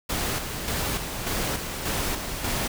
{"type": "noise with tremolo", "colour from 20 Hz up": "pink", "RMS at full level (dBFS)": -27, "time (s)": [0.09, 2.68], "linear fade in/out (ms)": 10, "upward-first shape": "square", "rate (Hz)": 1.7, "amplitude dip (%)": 45, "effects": []}